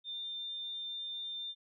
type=tone; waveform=sine; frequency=3598 Hz; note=A7; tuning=38 cents sharp; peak=-38 dBFS; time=0.04-1.55 s; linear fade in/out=50 ms; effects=none

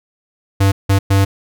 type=tone bursts at uneven times; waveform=square; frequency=98 Hz; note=G2; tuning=in tune; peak=-10 dBFS; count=3; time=0.6-0.72 / 0.89-0.99 / 1.1-1.25 s; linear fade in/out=10 ms; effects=none

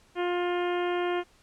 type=harmonic tone; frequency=353.5 Hz; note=F4; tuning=21 cents sharp; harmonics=1 / 2 / 3 / 4 / 5 / 6 / 7 / 8 / 9; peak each=-27 / -33 / -37 / -39 / -41 / -43 / -44 / -45 / -46 dBFS; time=0.15-1.24 s; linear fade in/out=50 ms; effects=pink hiss -61 dBFS RMS until 1.42 s + low-pass 9000 Hz 12 dB/octave

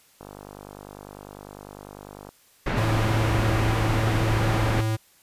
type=click train; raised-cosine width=1 ms; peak=-26 dBFS; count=105; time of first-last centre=0.21-2.29 s; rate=50 Hz
type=low-pass noise; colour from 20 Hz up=pink; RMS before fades=-26 dBFS; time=2.66-4.81 s; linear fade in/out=5 ms; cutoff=2200 Hz; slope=12 dB/octave
type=tone; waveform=square; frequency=110 Hz; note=A2; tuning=in tune; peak=-23 dBFS; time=2.76-4.97 s; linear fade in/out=20 ms
effects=white hiss -58 dBFS RMS until 5.22 s + resampled to 32000 Hz

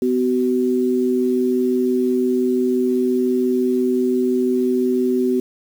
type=tone pair together; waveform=sine; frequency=251.3 / 377.1 Hz; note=B3 / F#4; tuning=+30 / +33 cents; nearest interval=perfect fifth; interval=703 cents; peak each=-18 dBFS; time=0.02-5.4 s; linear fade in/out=2 ms; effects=7-bit

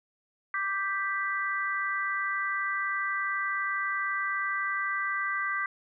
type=chord; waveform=sine; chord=G major; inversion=second; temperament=equal; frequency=1174.7 / 1568 / 1975.5 Hz; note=D6 / G6 / B6; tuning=0 / 0 / 0 cents; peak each=-32 dBFS; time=0.54-5.66 s; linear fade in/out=2 ms; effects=none

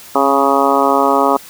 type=harmonic tone with a mistuned harmonic; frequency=138.59 Hz; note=C#3; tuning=in tune; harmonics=2 / 3 / 4 / 5 / 6 / 7 / 8 / 9; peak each=-18 / -18 / -18 / -18 / -18 / -18 / -18 / -18 dBFS; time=0.15-1.37 s; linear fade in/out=5 ms; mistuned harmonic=2; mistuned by=-16 cents; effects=white hiss -37 dBFS RMS until 1.49 s

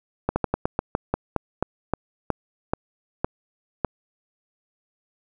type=slowing click train; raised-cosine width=1 ms; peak=-7 dBFS; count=15; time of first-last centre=0.29-3.847 s; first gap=70 ms; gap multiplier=1.18; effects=none

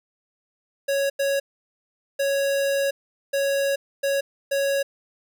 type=tone bursts at uneven times; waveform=square; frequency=554.4 Hz; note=C#5; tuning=in tune; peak=-21 dBFS; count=6; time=0.88-1.1 / 1.19-1.4 / 2.19-2.91 / 3.33-3.76 / 4.03-4.21 / 4.51-4.83 s; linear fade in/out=10 ms; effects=none

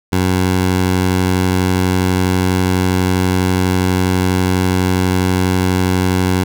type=tone; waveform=15% pulse; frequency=92.2 Hz; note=F#2; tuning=6 cents flat; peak=-6 dBFS; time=0.12-6.44 s; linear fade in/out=10 ms; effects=none

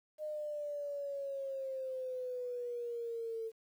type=exponential sweep; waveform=sine; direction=down; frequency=614 to 446.3 Hz; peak=-37 dBFS; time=0.18-3.52 s; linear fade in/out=50 ms; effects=11-bit

